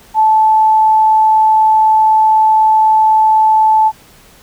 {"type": "tone", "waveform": "sine", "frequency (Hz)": 872, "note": "A5", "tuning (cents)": -16, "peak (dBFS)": -6, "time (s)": [0.14, 3.92], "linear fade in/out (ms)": 50, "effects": ["pink hiss -43 dBFS RMS until 4.42 s"]}